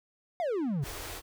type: exponential sweep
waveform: triangle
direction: down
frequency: 739 to 127.3 Hz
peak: -26 dBFS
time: 0.4-0.84 s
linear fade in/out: 0 ms
type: band-stop noise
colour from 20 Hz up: pink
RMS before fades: -40 dBFS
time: 0.82-1.22 s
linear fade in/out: 50 ms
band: 120 to 280 Hz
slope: 48 dB/octave
effects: none

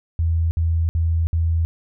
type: tone bursts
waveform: sine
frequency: 82.41 Hz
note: E2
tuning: in tune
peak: -16 dBFS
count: 4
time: 0.19-1.65 s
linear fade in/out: 0 ms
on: 320 ms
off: 60 ms
effects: none

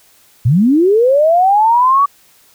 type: linear sweep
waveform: sine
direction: up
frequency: 103.83 to 1151 Hz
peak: -7 dBFS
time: 0.45-2.06 s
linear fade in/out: 10 ms
effects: white hiss -49 dBFS RMS until 2.54 s

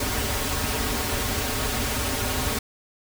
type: noise with comb filter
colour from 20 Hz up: pink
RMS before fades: -26 dBFS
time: 0-2.59 s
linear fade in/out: 5 ms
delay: 5.9 ms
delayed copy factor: -0.9
effects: none

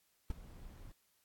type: noise with ADSR envelope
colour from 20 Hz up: brown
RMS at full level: -37 dBFS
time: 0.3-0.92 s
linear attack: 3 ms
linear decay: 18 ms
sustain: -15 dB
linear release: 4 ms
effects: white hiss -75 dBFS RMS until 1.24 s + AAC 64 kbps

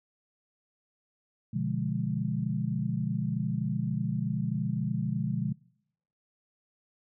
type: chord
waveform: sine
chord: B diminished seventh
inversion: none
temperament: equal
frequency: 123.47 / 146.83 / 174.61 / 207.7 Hz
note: B2 / D3 / F3 / Ab3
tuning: 0 / 0 / 0 / 0 cents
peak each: -33 dBFS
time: 1.53-5.53 s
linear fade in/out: 10 ms
effects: noise-tail reverb RT60 0.8 s tail -26 dB re dry

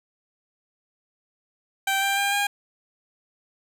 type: tone with pitch steps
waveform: 15% pulse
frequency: 780 / 790 / 800.1 / 810.3 Hz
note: G5 / G5 / G5 / G#5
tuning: -9 / +13 / +35 / -43 cents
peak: -15 dBFS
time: 1.87-2.47 s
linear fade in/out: 5 ms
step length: 150 ms
effects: none

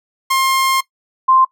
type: tone pair in turn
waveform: sawtooth / sine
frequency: 1063 / 1046.6 Hz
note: C6 / C6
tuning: +27 / 0 cents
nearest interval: unison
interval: 27 cents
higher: first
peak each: -9 / -8 dBFS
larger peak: second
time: 0.3-0.81 / 1.28-1.45 s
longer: first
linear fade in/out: 10 ms
effects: noise-tail reverb RT60 0.1 s tail -19 dB re dry

